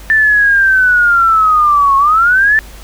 sine linear two-way sweep, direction down then up, 1779 to 1086 to 1779 Hz, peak -6 dBFS, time 0.1-2.59 s, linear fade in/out 0 ms, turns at 1.97 s, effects added 50 Hz sine -31 dBFS peak until 2.83 s + pink hiss -37 dBFS RMS until 2.83 s

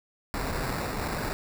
pink noise with sample-and-hold, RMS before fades -31 dBFS, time 0.34-1.33 s, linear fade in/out 0 ms, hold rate 3150 Hz, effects none

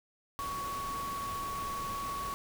sine tone in noise, 1119 Hz, C#6, 16 cents sharp, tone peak -35 dBFS, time 0.39-2.34 s, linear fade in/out 0 ms, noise pink, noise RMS -43 dBFS, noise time 0.39-2.34 s, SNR +5 dB, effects none

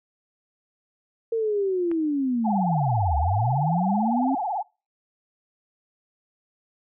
sine linear two-way sweep, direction down then up, 461.6 to 69.3 to 274 Hz, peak -21 dBFS, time 1.32-4.35 s, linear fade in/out 5 ms, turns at 3.17 s
click, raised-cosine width 0.5 ms, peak -25 dBFS, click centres 1.915 s
sine tone with vibrato, 784 Hz, G5, in tune, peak -24 dBFS, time 2.44-4.63 s, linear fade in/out 20 ms, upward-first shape triangle, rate 18 Hz, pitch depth 230 cents each way
effects noise-tail reverb RT60 0.3 s tail -25 dB re dry

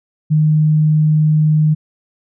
sine tone, 153.9 Hz, D#3, 19 cents flat, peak -9 dBFS, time 0.3-1.75 s, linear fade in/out 20 ms, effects none

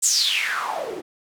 white noise with band-pass filter sweep, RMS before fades -23 dBFS, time 0.02-1.02 s, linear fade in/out 20 ms, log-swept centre 8100 to 310 Hz, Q 7.1, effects none

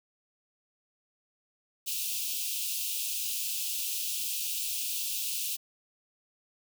white high-pass noise, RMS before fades -33 dBFS, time 1.86-5.57 s, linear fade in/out 20 ms, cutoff 2500 Hz, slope 96 dB/octave, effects none

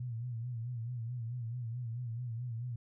sine tone with vibrato, 118.9 Hz, A#2, 35 cents sharp, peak -36 dBFS, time 0-2.76 s, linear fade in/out 5 ms, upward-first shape sine, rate 4.6 Hz, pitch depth 94 cents each way, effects none

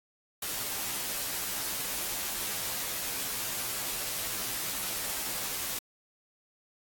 white noise with comb filter, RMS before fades -34 dBFS, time 0.42-5.79 s, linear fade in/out 5 ms, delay 13 ms, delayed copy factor -0.85, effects AAC 64 kbps

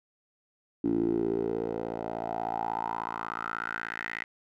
10% pulse tone with band-pass filter sweep, 56.5 Hz, A1, 47 cents sharp, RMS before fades -32 dBFS, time 0.84-4.24 s, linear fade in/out 5 ms, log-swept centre 300 to 2000 Hz, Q 5.7, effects none

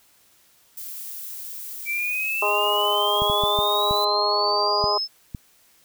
violet noise, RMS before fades -35 dBFS, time 0.77-4.05 s, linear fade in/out 5 ms
sine exponential sweep, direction up, 2311 to 5274 Hz, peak -23 dBFS, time 1.85-5.08 s, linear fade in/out 50 ms
harmonic tone, 206.8 Hz, G#3, 7 cents flat, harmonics 2 / 3 / 4 / 5 / 6, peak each -27 / -27 / -27 / -24 / -31 dBFS, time 2.42-4.98 s, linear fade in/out 5 ms
clicks, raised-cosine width 5 ms, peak -18 dBFS, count 7, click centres 3.22 / 3.299 / 3.437 / 3.589 / 3.91 / 4.841 / 5.348 s
effects white hiss -58 dBFS RMS until 5.84 s

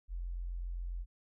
sine tone, 43.72 Hz, F1, 3 cents sharp, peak -36 dBFS, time 0.08-1.06 s, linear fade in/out 50 ms, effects none

